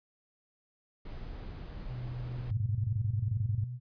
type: noise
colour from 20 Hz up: brown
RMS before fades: -42 dBFS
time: 1.05-2.51 s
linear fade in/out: 5 ms
type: tone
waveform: sine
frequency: 123.47 Hz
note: B2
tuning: in tune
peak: -36 dBFS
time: 1.87-3.8 s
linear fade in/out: 50 ms
type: tone bursts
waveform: sine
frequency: 105 Hz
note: G#2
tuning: 19 cents sharp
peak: -27 dBFS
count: 13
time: 2.51-3.641 s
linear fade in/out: 5 ms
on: 63 ms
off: 26 ms
effects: resampled to 11025 Hz